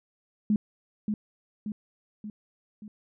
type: tone with echo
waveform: sine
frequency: 211.1 Hz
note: G#3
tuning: 29 cents sharp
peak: -20 dBFS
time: 0.5-0.56 s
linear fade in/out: 2 ms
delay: 580 ms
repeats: 4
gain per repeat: -5 dB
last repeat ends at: 2.88 s
effects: none